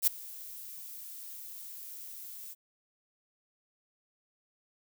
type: noise with ADSR envelope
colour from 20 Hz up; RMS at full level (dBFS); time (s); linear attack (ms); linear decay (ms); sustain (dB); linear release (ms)
violet; -22; 0.02-2.55; 51; 9; -23; 31
effects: none